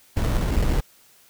brown noise with sample-and-hold, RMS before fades -21 dBFS, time 0.16-0.81 s, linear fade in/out 10 ms, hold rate 2450 Hz, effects white hiss -55 dBFS RMS until 1.29 s

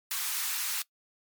white high-pass noise, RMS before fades -32 dBFS, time 0.11-0.82 s, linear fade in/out 2 ms, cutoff 980 Hz, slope 24 dB/octave, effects noise-tail reverb RT60 0.1 s tail -21 dB re dry + MP3 96 kbps

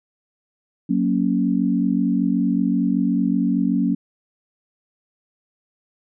sine chord, F# major, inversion none, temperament equal with one note detuned, 185 / 233.1 / 278.3 Hz, F#3 / A#3 / C#4, 0 / 0 / +7 cents, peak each -21 dBFS, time 0.89-3.95 s, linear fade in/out 10 ms, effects none

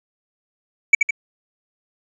triangle tone with echo, 2284 Hz, D7, 49 cents flat, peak -4 dBFS, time 0.93-0.95 s, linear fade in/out 5 ms, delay 79 ms, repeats 2, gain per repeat -5 dB, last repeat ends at 1.108 s, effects resampled to 22050 Hz

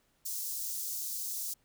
white high-pass noise, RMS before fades -37 dBFS, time 0.25-1.54 s, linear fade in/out 10 ms, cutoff 5100 Hz, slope 24 dB/octave, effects pink hiss -72 dBFS RMS until 1.64 s

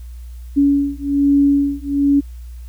sine beating tone pair, 281.7 / 282.9 Hz, C#4 / C#4, +28 / +35 cents, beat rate 1.2 Hz, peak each -15 dBFS, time 0.56-2.21 s, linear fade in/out 20 ms, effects added 60 Hz sine -30 dBFS peak until 2.68 s + white hiss -54 dBFS RMS until 2.68 s

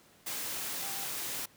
sine tone in noise, 790 Hz, G5, 13 cents sharp, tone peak -46 dBFS, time 0.82-1.05 s, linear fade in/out 10 ms, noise white, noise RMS -37 dBFS, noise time 0.26-1.46 s, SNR -12 dB, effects pink hiss -61 dBFS RMS until 1.56 s + high-pass 100 Hz 12 dB/octave

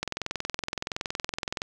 click train, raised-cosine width 0.2 ms, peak -12 dBFS, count 35, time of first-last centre 0.03-1.619 s, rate 21.4 Hz, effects none

